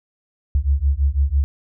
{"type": "beating tone pair", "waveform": "sine", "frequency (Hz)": [67, 73], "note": ["C2", "D2"], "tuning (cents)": [42, -10], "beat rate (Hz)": 6, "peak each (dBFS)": -18, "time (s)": [0.55, 1.44], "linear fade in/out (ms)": 0, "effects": []}